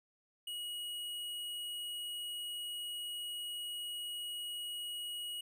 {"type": "tone", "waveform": "square", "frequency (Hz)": 2903, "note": "F#7", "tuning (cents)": -34, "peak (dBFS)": -40, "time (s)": [0.47, 5.41], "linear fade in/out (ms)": 5, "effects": []}